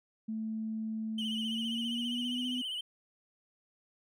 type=tone with pitch glide; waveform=sine; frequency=220 to 249.8 Hz; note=A3 to B3; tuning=0 to +20 cents; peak=-33 dBFS; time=0.28-2.62 s; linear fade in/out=10 ms; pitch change=+220 cents; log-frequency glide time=1.34-2.46 s
type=tone with vibrato; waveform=triangle; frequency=3005 Hz; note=F#7; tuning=26 cents sharp; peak=-33 dBFS; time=1.18-2.81 s; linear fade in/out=5 ms; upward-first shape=sine; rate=15 Hz; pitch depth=72 cents each way
effects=tanh soft clip ceiling -25 dBFS